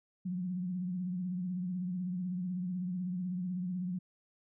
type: tone with vibrato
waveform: sine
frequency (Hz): 181.1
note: F#3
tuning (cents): -37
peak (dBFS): -33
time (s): 0.25-3.99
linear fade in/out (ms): 10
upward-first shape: triangle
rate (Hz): 16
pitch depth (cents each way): 80
effects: none